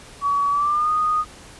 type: tone with pitch glide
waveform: sine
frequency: 1134 to 1236.6 Hz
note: C#6 to D#6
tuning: +39 to -11 cents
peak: -17 dBFS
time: 0.21-1.25 s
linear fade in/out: 50 ms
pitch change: +150 cents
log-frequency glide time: 0.49-0.91 s
effects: pink hiss -43 dBFS RMS until 1.59 s + resampled to 24000 Hz